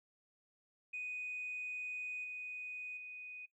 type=tone with level steps; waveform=sine; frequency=2489 Hz; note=D#7; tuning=in tune; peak=-39 / -42 / -46 dBFS; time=0.93-3.46 s; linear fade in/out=10 ms; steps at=2.24 / 2.97 s; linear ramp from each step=2 ms; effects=noise-tail reverb RT60 0.1 s tail -18 dB re dry + tanh soft clip ceiling -35 dBFS